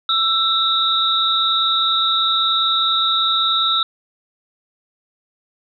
sine tone cluster, 1335 / 3625 / 3844 Hz, E6 / A#7 / B7, +22 / -49 / -48 cents, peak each -19 dBFS, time 0.09-3.83 s, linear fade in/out 2 ms, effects none

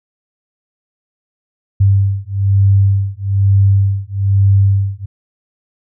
sine beating tone pair, 98 / 99.1 Hz, G2 / G2, 0 / +19 cents, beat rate 1.1 Hz, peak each -12 dBFS, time 1.8-5.06 s, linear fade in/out 10 ms, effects none

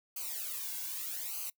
blue noise with flanger, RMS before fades -39 dBFS, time 0.16-1.5 s, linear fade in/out 5 ms, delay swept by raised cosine 0.55 to 1.65 ms, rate 0.81 Hz, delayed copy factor -1, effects noise-tail reverb RT60 0.1 s tail -23 dB re dry

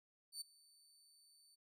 25% pulse tone with ADSR envelope, 4538 Hz, C#8, 40 cents sharp, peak -38 dBFS, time 0.32-1.56 s, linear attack 92 ms, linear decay 11 ms, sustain -24 dB, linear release 18 ms, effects none

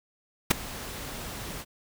pink noise with ADSR envelope, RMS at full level -17 dBFS, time 0.5-1.65 s, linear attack 12 ms, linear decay 10 ms, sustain -21 dB, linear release 45 ms, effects none

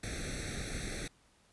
pink noise with comb filter, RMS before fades -39 dBFS, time 0.03-1.08 s, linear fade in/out 5 ms, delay 0.5 ms, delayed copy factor +1, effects pink hiss -67 dBFS RMS until 1.52 s + resampled to 24000 Hz

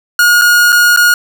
45% pulse tone with dropouts, 1436 Hz, F6, 48 cents sharp, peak -5 dBFS, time 0.19-1.14 s, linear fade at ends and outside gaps 2 ms, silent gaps 0.414-0.418 / 0.722-0.726 / 0.963-0.972 s, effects none

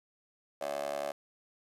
15% pulse tone with high-pass filter, 71 Hz, C#2, 42 cents sharp, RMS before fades -36 dBFS, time 0.61-1.12 s, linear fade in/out 5 ms, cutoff 570 Hz, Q 6.3, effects resampled to 32000 Hz + 10-bit

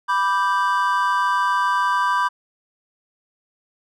triangle chord, G major, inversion first, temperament equal, 987.8 / 1174.7 / 1568 Hz, B5 / D6 / G6, 0 / 0 / 0 cents, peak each -18 / -20 / -22 dBFS, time 0.08-2.29 s, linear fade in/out 20 ms, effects none

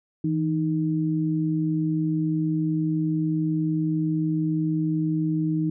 sine tone pair together, 162 / 310.9 Hz, E3 / D#4, -30 / -1 cents, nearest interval major seventh, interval 1129 cents, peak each -24 dBFS, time 0.24-5.7 s, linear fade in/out 5 ms, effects none

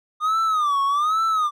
triangle tone with vibrato, 1212 Hz, D#6, 46 cents flat, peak -16 dBFS, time 0.2-1.51 s, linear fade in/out 50 ms, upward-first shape sine, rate 1.2 Hz, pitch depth 160 cents each way, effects none

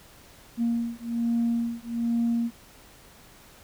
sine beating tone pair, 233.1 / 234.3 Hz, A#3 / A#3, 0 / +9 cents, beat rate 1.2 Hz, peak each -26 dBFS, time 0.57-2.51 s, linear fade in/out 50 ms, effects tanh soft clip ceiling -18 dBFS + pink hiss -52 dBFS RMS until 3.63 s

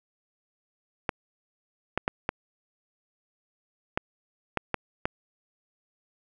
clicks, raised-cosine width 0.5 ms, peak -10 dBFS, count 8, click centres 1.092 / 1.976 / 2.079 / 2.291 / 3.975 / 4.573 / 4.743 / 5.055 s, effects none

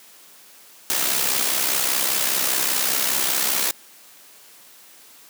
white noise with amplitude modulation, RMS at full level -19 dBFS, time 0.9-3.71 s, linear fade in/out 0 ms, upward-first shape sine, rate 65 Hz, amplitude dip 55%, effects white hiss -48 dBFS RMS until 5.29 s + high-pass 200 Hz 12 dB/octave

